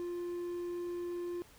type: tone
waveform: triangle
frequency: 349.9 Hz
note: F4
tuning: 3 cents sharp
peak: -34 dBFS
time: 0-1.42 s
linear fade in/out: 0 ms
effects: pink hiss -60 dBFS RMS until 1.58 s